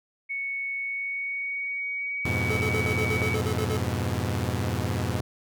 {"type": "tone with pitch glide", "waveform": "sine", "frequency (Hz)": [2217, 2261], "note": ["C#7", "C#7"], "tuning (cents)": [0, 34], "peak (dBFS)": -28, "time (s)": [0.29, 3.36], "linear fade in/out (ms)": 20, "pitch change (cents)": 34, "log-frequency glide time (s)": [0.77, 2.26]}
{"type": "chord", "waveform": "sawtooth", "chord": "F diminished", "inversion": "none", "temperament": "equal", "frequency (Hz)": [87.31, 103.83, 123.47], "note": ["F2", "Ab2", "Cb3"], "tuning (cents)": [0, 0, 0], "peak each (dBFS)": -26, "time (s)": [2.25, 5.21], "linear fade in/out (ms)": 5}
{"type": "tone bursts", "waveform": "square", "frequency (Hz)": 432.1, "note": "A4", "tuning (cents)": -31, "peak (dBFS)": -29, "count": 11, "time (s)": [2.5, 3.77], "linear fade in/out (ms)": 2, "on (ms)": 70, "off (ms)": 50}
{"effects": []}